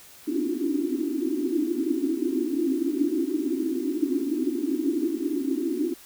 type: band-pass noise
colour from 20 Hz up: pink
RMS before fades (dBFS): -26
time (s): 0.27-5.94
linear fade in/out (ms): 10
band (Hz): 260 to 360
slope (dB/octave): 96
effects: white hiss -49 dBFS RMS until 6.05 s